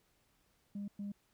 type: tone bursts at uneven times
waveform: sine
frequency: 202.3 Hz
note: G#3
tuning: 45 cents flat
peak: -37 dBFS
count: 2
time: 0.75-0.88 / 0.99-1.12 s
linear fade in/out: 5 ms
effects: tanh soft clip ceiling -36 dBFS + pink hiss -74 dBFS RMS until 1.33 s